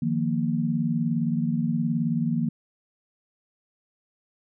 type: chord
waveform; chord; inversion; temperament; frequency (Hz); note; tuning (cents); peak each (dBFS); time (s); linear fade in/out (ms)
sine; Eb suspended second; none; equal; 155.56 / 174.61 / 233.1; Eb3 / F3 / Bb3; 0 / 0 / 0; -27 / -28 / -25; 0.02-2.49; 5
effects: none